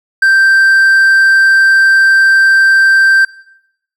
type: tone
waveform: triangle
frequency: 1568 Hz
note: G6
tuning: in tune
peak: -3 dBFS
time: 0.22-3.25 s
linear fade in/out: 5 ms
effects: noise-tail reverb RT60 0.8 s tail -21 dB re dry